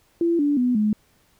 sine tone with pitch steps, 338.5 / 289.6 / 247.8 / 212 Hz, E4 / D4 / B3 / G#3, +46 / -24 / +6 / +36 cents, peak -17 dBFS, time 0.21-0.93 s, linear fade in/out 2 ms, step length 180 ms, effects pink hiss -61 dBFS RMS until 1.39 s

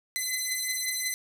10% pulse beating tone pair, 2028 / 2033.5 Hz, B6 / C7, +45 / -50 cents, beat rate 5.5 Hz, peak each -21 / -24 dBFS, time 0.16-1.14 s, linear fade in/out 0 ms, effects none

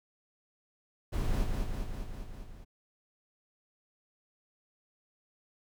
brown noise with echo, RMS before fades -30 dBFS, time 1.12-1.45 s, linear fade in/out 20 ms, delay 200 ms, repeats 6, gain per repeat -3 dB, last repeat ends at 2.65 s, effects none

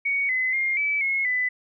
sine tone with pitch steps, 2236 / 2031 / 2122 / 2301 / 2171 / 2000 Hz, C#7 / B6 / C7 / D7 / C#7 / B6, +14 / +48 / +24 / -36 / -37 / +21 cents, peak -21 dBFS, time 0.05-1.49 s, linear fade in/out 10 ms, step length 240 ms, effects none

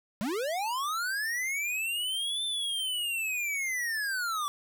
square linear two-way sweep, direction up then down, 186.2 to 3572 to 1139 Hz, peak -30 dBFS, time 0.21-4.48 s, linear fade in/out 0 ms, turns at 2.44 s, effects none

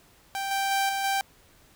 sawtooth tone with level steps, 784 Hz, G5, in tune, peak -25 / -21 / -19 / -23 / -20 dBFS, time 0.35-1.21 s, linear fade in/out 0 ms, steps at 0.51 / 0.71 / 0.89 / 1.04 s, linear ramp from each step 2 ms, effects pink hiss -58 dBFS RMS until 1.75 s

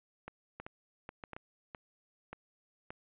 clicks, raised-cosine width 0.5 ms, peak -28 dBFS, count 10, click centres 0.28 / 0.6 / 0.665 / 1.091 / 1.238 / 1.333 / 1.365 / 1.748 / 2.33 / 2.905 s, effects resampled to 8000 Hz

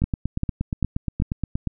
two click trains, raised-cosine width 5 ms, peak -9 / -11 dBFS, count 4 / 15, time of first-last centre 0.04-1.221 / 0.02-1.673 s, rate 2.54 / 8.47 Hz, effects none

